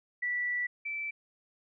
sine tone pair in turn, 1960 / 2324 Hz, B6 / D7, -14 / -19 cents, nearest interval minor third, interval 295 cents, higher second, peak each -29 / -33 dBFS, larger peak first, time 0.22-0.67 / 0.85-1.11 s, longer first, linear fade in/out 10 ms, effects none

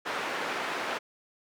white band-pass noise, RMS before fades -33 dBFS, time 0.05-0.99 s, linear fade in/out 20 ms, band 310 to 1800 Hz, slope 12 dB/octave, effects none

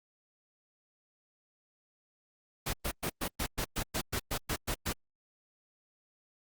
pink noise bursts, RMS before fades -33 dBFS, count 13, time 2.66-4.929 s, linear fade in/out 10 ms, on 73 ms, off 110 ms, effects Opus 48 kbps

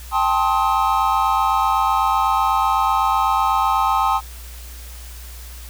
triangle chord, A half-diminished seventh, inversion third, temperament just, 792 / 880 / 1056 / 1267.2 Hz, G5 / A5 / C6 / Eb6, +18 / 0 / +16 / +31 cents, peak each -19 dBFS, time 0.11-4.21 s, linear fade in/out 50 ms, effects added 60 Hz sine -34 dBFS peak until 5.69 s + white hiss -41 dBFS RMS until 5.69 s

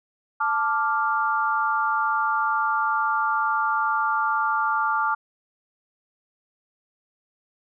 sine chord, D minor, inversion second, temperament equal, 880 / 1174.7 / 1396.9 Hz, A5 / D6 / F6, 0 / 0 / 0 cents, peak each -25 / -24 / -25 dBFS, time 0.4-5.15 s, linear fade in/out 10 ms, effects none

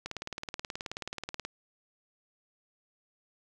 click train, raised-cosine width 0.2 ms, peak -19 dBFS, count 27, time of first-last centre 0.06-1.45 s, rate 18.7 Hz, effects none

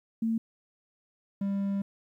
sine / triangle tone pair in turn, 225.8 / 198.11 Hz, A3 / G3, +45 / +19 cents, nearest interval major second, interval 226 cents, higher first, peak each -25 dBFS, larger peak neither, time 0.22-0.38 / 1.41-1.82 s, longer second, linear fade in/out 5 ms, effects 11-bit

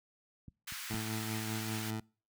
clicks, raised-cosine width 5 ms, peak -35 / -36 / -27 dBFS, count 3, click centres 0.482 / 0.722 / 0.942 s
pink high-pass noise, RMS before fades -43 dBFS, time 0.67-1.91 s, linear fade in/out 10 ms, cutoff 1300 Hz, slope 24 dB/octave
20% pulse tone with tremolo, 109.7 Hz, A2, 5 cents flat, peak -30 dBFS, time 0.9-2 s, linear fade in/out 5 ms, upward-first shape sine, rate 5.1 Hz, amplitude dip 35%
effects noise-tail reverb RT60 0.4 s tail -26 dB re dry + high-pass 60 Hz 12 dB/octave

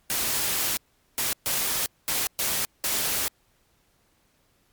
white noise bursts at uneven times, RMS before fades -26 dBFS, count 6, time 0.1-0.77 / 1.18-1.33 / 1.46-1.86 / 2.08-2.27 / 2.39-2.65 / 2.84-3.28 s, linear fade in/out 0 ms, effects pink hiss -66 dBFS RMS until 4.72 s + MP3 96 kbps

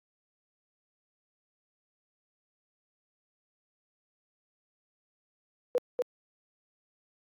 sine tone with echo, 493.9 Hz, B4, in tune, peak -22 dBFS, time 5.75-5.78 s, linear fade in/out 0 ms, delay 240 ms, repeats 1, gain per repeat -2 dB, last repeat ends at 6.02 s, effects high-pass 300 Hz 12 dB/octave + AAC 64 kbps

